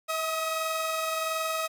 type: tone pair together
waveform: sawtooth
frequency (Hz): 643.2 / 1265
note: E5 / D#6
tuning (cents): -43 / +28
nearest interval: octave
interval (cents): 1171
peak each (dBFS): -27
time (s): 0.08-1.68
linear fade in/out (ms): 20
effects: none